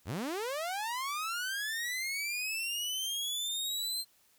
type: linear sweep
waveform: sawtooth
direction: up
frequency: 61.74 to 4171 Hz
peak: -30 dBFS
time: 0.05-4.05 s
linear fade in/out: 50 ms
effects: white hiss -67 dBFS RMS until 4.38 s